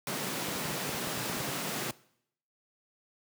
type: high-pass noise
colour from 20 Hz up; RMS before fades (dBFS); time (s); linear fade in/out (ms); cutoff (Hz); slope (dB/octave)
pink; -35; 0.07-1.91; 2; 120; 96
type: clicks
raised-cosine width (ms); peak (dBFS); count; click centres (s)
2; -27; 12; 0.485 / 0.556 / 0.656 / 0.707 / 0.893 / 0.947 / 1.072 / 1.176 / 1.298 / 1.368 / 1.405 / 1.488
effects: noise-tail reverb RT60 0.7 s tail -21 dB re dry + high-pass 60 Hz 12 dB/octave